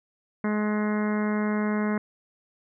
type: harmonic tone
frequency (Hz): 211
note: G#3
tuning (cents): +28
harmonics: 1 / 2 / 3 / 4 / 5 / 6 / 7 / 8 / 9 / 10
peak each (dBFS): -24 / -32 / -36 / -40 / -37 / -41 / -39 / -42 / -41 / -42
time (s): 0.44-1.98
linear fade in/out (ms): 2
effects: none

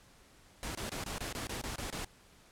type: noise bursts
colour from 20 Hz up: pink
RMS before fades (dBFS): -39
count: 10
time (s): 0.63-2.046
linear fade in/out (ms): 0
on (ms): 120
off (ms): 24
effects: pink hiss -61 dBFS RMS until 2.51 s + low-pass 11000 Hz 12 dB/octave

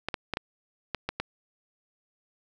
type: clicks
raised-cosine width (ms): 0.3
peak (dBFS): -13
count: 7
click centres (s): 0.086 / 0.142 / 0.337 / 0.371 / 0.947 / 1.09 / 1.2
effects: none

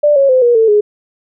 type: tone with pitch steps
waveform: sine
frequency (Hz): 590 / 550.5 / 513.6 / 479.2 / 447.1 / 417.2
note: D5 / C#5 / C5 / A#4 / A4 / G#4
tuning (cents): +8 / -12 / -32 / +48 / +28 / +8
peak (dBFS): -6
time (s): 0.03-0.81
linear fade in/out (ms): 10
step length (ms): 130
effects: none

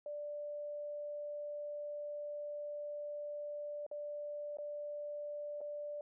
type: tone with dropouts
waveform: sine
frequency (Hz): 588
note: D5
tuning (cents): +2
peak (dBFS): -40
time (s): 0.06-6.01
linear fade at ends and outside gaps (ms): 2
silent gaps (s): 3.865-3.913 / 4.571-4.585 / 5.607-5.613
effects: none

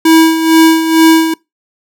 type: tone with tremolo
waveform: square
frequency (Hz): 323.4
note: E4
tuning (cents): -33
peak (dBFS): -3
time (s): 0.05-1.34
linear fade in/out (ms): 5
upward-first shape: sine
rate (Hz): 2.2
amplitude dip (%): 65
effects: noise-tail reverb RT60 0.2 s tail -24 dB re dry

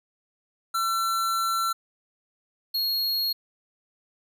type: tone pair in turn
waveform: square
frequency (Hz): 1350 / 4298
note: E6 / C8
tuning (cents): +41 / +46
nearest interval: octave + minor sixth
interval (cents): 2005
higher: second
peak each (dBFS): -24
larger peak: neither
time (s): 0.74-1.73 / 2.74-3.33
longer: first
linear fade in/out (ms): 10
effects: none

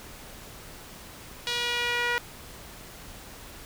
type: tone with band-pass filter sweep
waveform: sawtooth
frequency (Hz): 481.1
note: B4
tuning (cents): -45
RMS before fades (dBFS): -28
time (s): 1.47-2.18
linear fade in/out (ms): 0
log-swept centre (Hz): 3700 to 1800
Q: 1.7
effects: pink hiss -45 dBFS RMS until 3.65 s

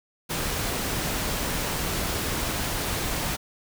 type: noise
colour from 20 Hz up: pink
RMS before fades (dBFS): -28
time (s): 0.29-3.37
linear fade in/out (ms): 20
effects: none

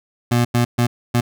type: tone bursts at uneven times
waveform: 25% pulse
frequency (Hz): 120.1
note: B2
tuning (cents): -48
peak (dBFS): -10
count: 4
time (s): 0.31-0.45 / 0.54-0.65 / 0.78-0.87 / 1.14-1.21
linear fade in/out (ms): 10
effects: none

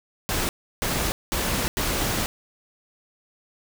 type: noise bursts at uneven times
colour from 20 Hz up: pink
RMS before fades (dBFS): -25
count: 4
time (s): 0.29-0.49 / 0.82-1.12 / 1.32-1.68 / 1.77-2.26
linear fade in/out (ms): 0
effects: none

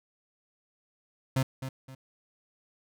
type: tone with echo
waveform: 35% pulse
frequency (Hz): 132.2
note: C3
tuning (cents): +18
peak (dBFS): -22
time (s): 1.36-1.43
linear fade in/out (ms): 5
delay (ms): 260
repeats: 2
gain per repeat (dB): -10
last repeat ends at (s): 1.95
effects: none

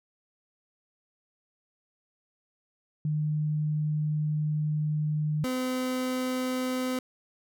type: tone pair in turn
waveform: sine / 30% pulse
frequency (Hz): 151.9 / 255.5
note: D#3 / C4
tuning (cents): -41 / -41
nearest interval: major sixth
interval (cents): 900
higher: second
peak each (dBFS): -25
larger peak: neither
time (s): 3.05-5.44 / 5.44-6.99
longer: first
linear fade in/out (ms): 2
effects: none

